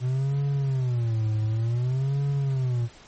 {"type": "tone with vibrato", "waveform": "triangle", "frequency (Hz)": 123.47, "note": "B2", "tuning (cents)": 0, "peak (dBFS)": -20, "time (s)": [0, 2.89], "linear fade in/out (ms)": 50, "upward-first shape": "sine", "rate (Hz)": 0.55, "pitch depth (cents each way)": 230, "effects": ["pink hiss -50 dBFS RMS until 3.07 s", "MP3 32 kbps"]}